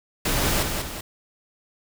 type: noise with echo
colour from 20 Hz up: pink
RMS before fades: -23 dBFS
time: 0.25-0.63 s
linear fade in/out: 5 ms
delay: 190 ms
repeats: 2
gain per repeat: -5 dB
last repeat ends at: 1.01 s
effects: none